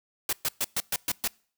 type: noise bursts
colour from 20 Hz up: white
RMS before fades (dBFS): -27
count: 7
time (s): 0.29-1.276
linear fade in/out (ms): 2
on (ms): 38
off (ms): 120
effects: noise-tail reverb RT60 0.5 s tail -26 dB re dry